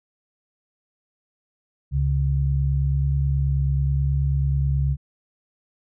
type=tone pair together; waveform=sine; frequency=69.3 / 138.6 Hz; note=C#2 / C#3; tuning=0 / 0 cents; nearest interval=octave; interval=1200 cents; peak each=-21 / -21 dBFS; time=1.91-4.97 s; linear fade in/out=50 ms; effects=none